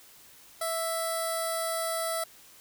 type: tone with notch filter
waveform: 10% pulse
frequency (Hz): 660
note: E5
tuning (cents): +2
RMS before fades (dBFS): -31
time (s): 0.61-2.24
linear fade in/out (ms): 5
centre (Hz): 2700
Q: 0.51
effects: white hiss -54 dBFS RMS until 2.6 s